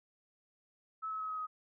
sine tone with pitch steps, 1300 / 1289.5 / 1279.1 / 1268.8 / 1258.6 Hz, E6 / E6 / D#6 / D#6 / D#6, -24 / -39 / +47 / +33 / +19 cents, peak -36 dBFS, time 1.02-1.47 s, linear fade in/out 20 ms, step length 90 ms, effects none

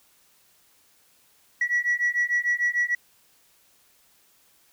sine beating tone pair, 1933 / 1939.7 Hz, B6 / B6, -38 / -32 cents, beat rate 6.7 Hz, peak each -23 dBFS, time 1.61-2.95 s, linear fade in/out 5 ms, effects tanh soft clip ceiling -17 dBFS + white hiss -61 dBFS RMS until 4.72 s

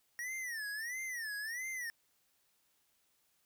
square tone with vibrato, 1864.7 Hz, A#6, in tune, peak -39 dBFS, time 0.19-1.9 s, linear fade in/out 0 ms, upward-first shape sine, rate 1.5 Hz, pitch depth 200 cents each way, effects white hiss -75 dBFS RMS until 3.45 s

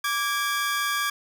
sawtooth tone pair together, 1165 / 1640 Hz, D6 / G#6, -14 / -22 cents, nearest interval tritone, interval 592 cents, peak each -23 dBFS, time 0.04-1.1 s, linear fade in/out 5 ms, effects none

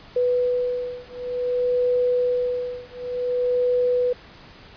sine beating tone pair, 494.3 / 494.85 Hz, B4 / B4, +1 / +3 cents, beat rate 0.55 Hz, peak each -23 dBFS, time 0.16-4.13 s, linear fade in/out 5 ms, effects pink hiss -46 dBFS RMS until 4.76 s + resampled to 11025 Hz

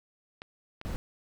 clicks, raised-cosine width 0.3 ms, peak -25 dBFS, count 2, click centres 0.419 / 0.814 s
brown noise, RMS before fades -34 dBFS, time 0.85-0.96 s, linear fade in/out 0 ms
effects none

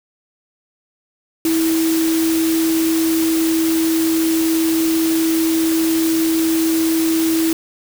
sine tone in noise, 324.8 Hz, E4, 26 cents flat, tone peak -14 dBFS, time 1.45-7.53 s, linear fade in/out 2 ms, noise white, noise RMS -25 dBFS, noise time 1.45-7.53 s, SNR +8 dB, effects none

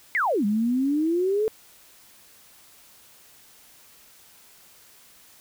sine exponential two-way sweep, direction down then up, 2217 to 200 to 445.1 Hz, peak -20 dBFS, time 0.15-1.48 s, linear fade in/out 0 ms, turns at 0.45 s, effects white hiss -53 dBFS RMS until 5.4 s

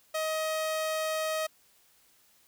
sawtooth tone, 630 Hz, D#5, 21 cents sharp, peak -25 dBFS, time 0.14-1.47 s, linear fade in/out 10 ms, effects white hiss -64 dBFS RMS until 2.47 s

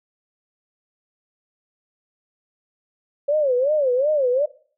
sine tone with vibrato, 550 Hz, C#5, 14 cents flat, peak -16 dBFS, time 3.28-4.46 s, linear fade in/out 10 ms, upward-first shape sine, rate 2.7 Hz, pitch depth 200 cents each way, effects noise-tail reverb RT60 0.5 s tail -20 dB re dry

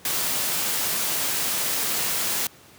white noise, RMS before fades -25 dBFS, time 0.05-2.47 s, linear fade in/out 2 ms, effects pink hiss -50 dBFS RMS until 2.78 s + high-pass 100 Hz 12 dB/octave

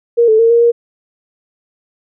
sine tone with pitch steps, 470.5 / 437.5 / 458.3 / 468.4 / 471 Hz, A#4 / A4 / A#4 / A#4 / A#4, +16 / -10 / -29 / +8 / +18 cents, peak -6 dBFS, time 0.17-0.72 s, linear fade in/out 20 ms, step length 110 ms, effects none

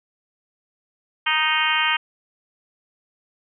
harmonic tone, 311.1 Hz, D#4, in tune, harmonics 3 / 4 / 5 / 6 / 7 / 8 / 9 / 10, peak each -26 / -26 / -26 / -26 / -26 / -26 / -26 / -26 dBFS, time 1.26-1.97 s, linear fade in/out 10 ms, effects none

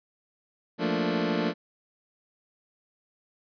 25% pulse chord, Bb major seventh, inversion second, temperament equal, 174.61 / 220 / 233.1 / 293.7 Hz, F3 / A3 / Bb3 / D4, 0 / 0 / 0 / 0 cents, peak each -27 dBFS, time 0.78-1.54 s, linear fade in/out 50 ms, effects resampled to 11025 Hz

